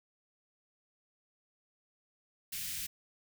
white band-stop noise, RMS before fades -39 dBFS, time 2.52-2.87 s, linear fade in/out 10 ms, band 210 to 1900 Hz, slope 24 dB/octave, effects none

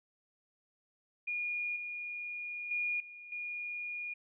sine tone with level steps, 2434 Hz, D#7, 39 cents flat, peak -33 / -38 / -31 / -47 / -37 dBFS, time 1.27-4.14 s, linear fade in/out 10 ms, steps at 1.76 / 2.71 / 3 / 3.32 s, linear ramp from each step 2 ms, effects none

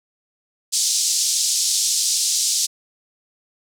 white band-pass noise, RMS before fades -20 dBFS, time 0.72-2.67 s, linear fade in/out 20 ms, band 4300 to 8100 Hz, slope 24 dB/octave, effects none

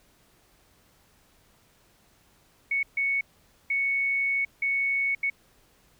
sine tone bursts at uneven times, 2217 Hz, C#7, in tune, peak -23 dBFS, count 5, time 2.71-2.83 / 2.97-3.21 / 3.7-4.45 / 4.62-5.15 / 5.23-5.3 s, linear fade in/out 5 ms, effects pink hiss -62 dBFS RMS until 5.99 s

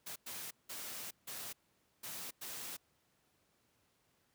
white noise bursts at uneven times, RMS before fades -45 dBFS, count 6, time 0.06-0.16 / 0.26-0.51 / 0.69-1.11 / 1.27-1.53 / 2.03-2.31 / 2.41-2.77 s, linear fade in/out 10 ms, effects pink hiss -75 dBFS RMS until 4.34 s + high-pass 80 Hz 12 dB/octave

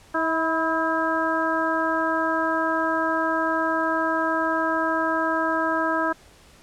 harmonic tone with a mistuned harmonic, 322.2 Hz, E4, 39 cents flat, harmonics 1 / 2 / 3 / 4 / 5, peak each -27 / -27 / -27 / -27 / -27 dBFS, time 0.14-6.13 s, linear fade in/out 10 ms, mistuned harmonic 3, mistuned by +35 cents, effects pink hiss -52 dBFS RMS until 6.62 s + low-pass 10000 Hz 12 dB/octave

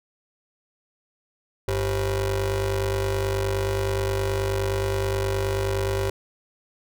30% pulse ring-modulated tone, 146.83 Hz, D3, in tune, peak -17 dBFS, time 1.68-6.1 s, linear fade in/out 2 ms, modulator 245 Hz, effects none

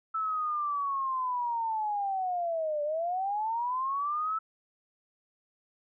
sine linear two-way sweep, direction down then up, 1318.5 to 582 to 1318.5 Hz, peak -28 dBFS, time 0.14-4.39 s, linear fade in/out 10 ms, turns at 2.83 s, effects none

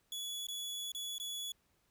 sawtooth tone with dropouts, 3399 Hz, G#7, 39 cents sharp, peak -36 dBFS, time 0.12-1.52 s, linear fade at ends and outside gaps 2 ms, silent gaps 0.469-0.485 / 0.919-0.948 / 1.182-1.199 s, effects pink hiss -75 dBFS RMS until 1.9 s

